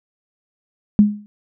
sine tone with exponential decay, 207.7 Hz, G#3, in tune, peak -4 dBFS, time 0.99-1.26 s, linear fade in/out 0 ms, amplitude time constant 58 ms, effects none

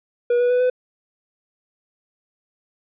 triangle tone with pitch steps, 482.2 / 488.9 / 495.8 / 502.7 Hz, B4 / B4 / B4 / B4, -41 / -18 / +7 / +31 cents, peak -13 dBFS, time 0.3-0.7 s, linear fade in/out 5 ms, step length 100 ms, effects resampled to 8000 Hz

